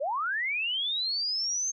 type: linear sweep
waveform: sine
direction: up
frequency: 505 to 6410 Hz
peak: -27 dBFS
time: 0-1.72 s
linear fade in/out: 20 ms
effects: none